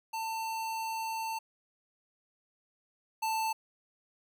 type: tone pair in turn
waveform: square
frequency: 895 / 885.7 Hz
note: A5 / A5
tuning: +29 / +11 cents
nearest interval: unison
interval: 18 cents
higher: first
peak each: -34 / -30 dBFS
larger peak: second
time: 0.13-1.39 / 3.22-3.53 s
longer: first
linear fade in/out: 10 ms
effects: none